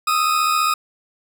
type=tone pair together; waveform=40% pulse; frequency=1244.5 / 1319.4 Hz; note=D#6 / E6; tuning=0 / +1 cents; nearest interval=minor second; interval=101 cents; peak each=-16 / -23 dBFS; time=0.07-0.74 s; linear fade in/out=5 ms; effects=9-bit